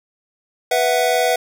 square chord, B suspended fourth, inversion none, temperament equal, 493.9 / 659.3 / 740 Hz, B4 / E5 / F#5, 0 / 0 / 0 cents, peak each -20 dBFS, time 0.71-1.36 s, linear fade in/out 5 ms, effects none

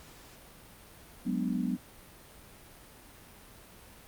sine chord, G# half-diminished seventh, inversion third, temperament equal, 185 / 207.7 / 246.9 / 293.7 Hz, F#3 / G#3 / B3 / D4, 0 / 0 / 0 / 0 cents, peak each -33 / -35 / -32 / -38 dBFS, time 1.25-1.77 s, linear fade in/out 20 ms, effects pink hiss -53 dBFS RMS until 4.07 s + Opus 48 kbps

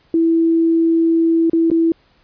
sine tone with dropouts, 329.6 Hz, E4, in tune, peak -11 dBFS, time 0.14-1.92 s, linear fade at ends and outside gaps 2 ms, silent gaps 1.498-1.532 / 1.702-1.714 s, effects pink hiss -56 dBFS RMS until 2.23 s + resampled to 11025 Hz

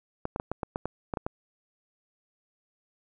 clicks, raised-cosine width 1 ms, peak -16 dBFS, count 10, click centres 0.254 / 0.361 / 0.399 / 0.516 / 0.632 / 0.759 / 0.856 / 1.138 / 1.172 / 1.265 s, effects none

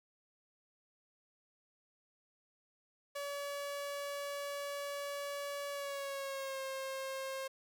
sawtooth tone with pitch glide, 569 to 534 Hz, C#5 to C5, +45 to +35 cents, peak -35 dBFS, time 3.15-7.48 s, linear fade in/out 10 ms, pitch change -110 cents, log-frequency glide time 5.71-6.61 s, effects none

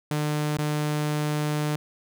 sawtooth tone with dropouts, 150 Hz, D3, 37 cents sharp, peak -20 dBFS, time 0.11-1.76 s, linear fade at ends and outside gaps 2 ms, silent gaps 0.572-0.586 s, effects none

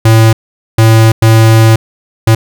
square tone bursts at uneven times, 112 Hz, A2, 31 cents sharp, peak -3 dBFS, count 4, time 0.05-0.33 / 0.78-1.12 / 1.22-1.76 / 2.27-2.35 s, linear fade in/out 5 ms, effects none

